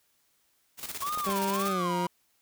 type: noise with tremolo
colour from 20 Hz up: white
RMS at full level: -36 dBFS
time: 0.77-1.74 s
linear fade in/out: 50 ms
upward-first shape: square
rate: 17 Hz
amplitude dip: 65%
type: tone with vibrato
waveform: triangle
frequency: 1078 Hz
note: C#6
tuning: 49 cents flat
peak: -28 dBFS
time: 1.02-2.07 s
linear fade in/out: 2 ms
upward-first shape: sine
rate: 1.8 Hz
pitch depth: 240 cents each way
type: clicks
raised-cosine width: 1 ms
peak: -26 dBFS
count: 2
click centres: 1.175 / 1.291 s
type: tone with pitch glide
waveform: 20% pulse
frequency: 196.9 to 176.43 Hz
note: G3 to F3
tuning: +8 to +18 cents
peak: -24 dBFS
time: 1.26-2.07 s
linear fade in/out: 10 ms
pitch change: -190 cents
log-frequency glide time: 1.68-1.82 s
effects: white hiss -70 dBFS RMS until 2.41 s